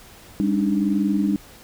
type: tone cluster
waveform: sine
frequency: 200.9 / 284.3 / 305.5 Hz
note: G3 / C#4 / D#4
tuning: +43 / +44 / -32 cents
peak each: -20 / -25 / -23 dBFS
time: 0.4-1.36 s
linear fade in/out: 0 ms
effects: pink hiss -46 dBFS RMS until 1.63 s